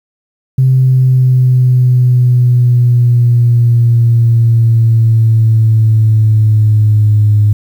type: exponential sweep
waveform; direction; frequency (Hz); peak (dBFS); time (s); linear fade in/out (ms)
sine; down; 130.81 to 104.5; -4; 0.58-7.53; 5
effects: tanh soft clip ceiling 0 dBFS + 7-bit